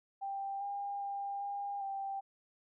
sine tone with pitch steps, 788 / 804 / 799 / 805 / 785 Hz, G5 / G5 / G5 / G5 / G5, +9 / +44 / +33 / +46 / +2 cents, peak -36 dBFS, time 0.21-2.21 s, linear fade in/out 20 ms, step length 400 ms, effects none

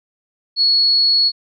sine tone, 4363 Hz, C#8, 28 cents flat, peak -11 dBFS, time 0.56-1.32 s, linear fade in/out 50 ms, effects none

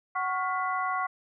sine tone cluster, 745 / 1108 / 1415 / 1994 Hz, F#5 / C#6 / F6 / B6, +12 / -1 / +22 / +16 cents, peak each -32 / -29 / -35 / -37 dBFS, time 0.15-1.07 s, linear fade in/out 10 ms, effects none

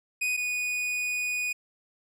45% pulse tone pair in turn, 2489 / 2475 Hz, D#7 / D#7, 0 / -10 cents, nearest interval unison, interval 10 cents, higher first, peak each -25 / -27 dBFS, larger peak first, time 0.21-0.37 / 0.37-1.53 s, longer second, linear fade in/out 10 ms, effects low-pass 12000 Hz 12 dB/octave

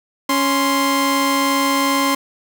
sawtooth tone pair together, 277.2 / 1046.5 Hz, C#4 / C6, 0 / 0 cents, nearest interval octave + major seventh, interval 2300 cents, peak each -14 dBFS, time 0.29-2.15 s, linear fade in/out 5 ms, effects none

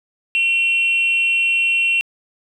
sine tone with frequency modulation, 2731 Hz, F7, 39 cents flat, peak -13 dBFS, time 0.35-2.01 s, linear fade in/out 0 ms, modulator 330 Hz, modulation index 0.34, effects tanh soft clip ceiling -10 dBFS + 9-bit

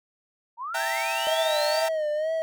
sine linear sweep, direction up, 889 to 4821 Hz, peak -30 dBFS, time 0.57-1.84 s, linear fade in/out 50 ms
sawtooth chord, E diminished, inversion none, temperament equal with one note detuned, 659.3 / 784 / 913.1 Hz, E5 / G5 / Bb5, 0 / 0 / -36 cents, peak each -27 / -28 / -26 dBFS, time 0.74-1.89 s, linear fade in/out 10 ms
triangle tone with vibrato, 622.3 Hz, D#5, in tune, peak -22 dBFS, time 1.27-2.42 s, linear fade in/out 0 ms, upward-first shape sine, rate 2.1 Hz, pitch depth 73 cents each way
effects none

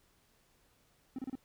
triangle tone bursts, 261.6 Hz, C4, in tune, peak -34 dBFS, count 4, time 1.16-1.354 s, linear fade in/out 2 ms, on 26 ms, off 30 ms, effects pink hiss -70 dBFS RMS until 1.44 s

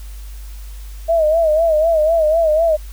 sine tone with vibrato, 639 Hz, D#5, 46 cents sharp, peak -11 dBFS, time 1.08-2.77 s, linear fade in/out 20 ms, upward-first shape sine, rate 4 Hz, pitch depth 91 cents each way, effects added 50 Hz sine -29 dBFS peak until 2.92 s + white hiss -45 dBFS RMS until 2.92 s

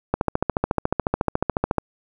click train, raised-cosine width 1 ms, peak -5 dBFS, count 24, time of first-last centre 0.14-1.783 s, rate 14 Hz, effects none

